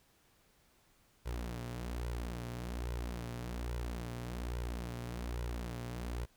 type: tone with flanger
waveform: sawtooth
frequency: 59.5 Hz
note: A#1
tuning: 36 cents sharp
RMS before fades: -40 dBFS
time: 1.25-6.26 s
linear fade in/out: 20 ms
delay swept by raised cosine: 2 to 7.7 ms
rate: 1.2 Hz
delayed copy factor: +0.65
effects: pink hiss -69 dBFS RMS until 6.36 s